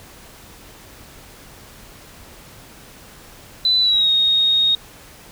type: tone with pitch glide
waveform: sine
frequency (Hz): 3999 to 3731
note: B7 to A#7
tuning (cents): +21 to +1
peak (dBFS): -13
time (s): 3.65-4.75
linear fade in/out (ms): 2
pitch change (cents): -120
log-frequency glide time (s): 3.8-4.1
effects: pink hiss -43 dBFS RMS until 5.31 s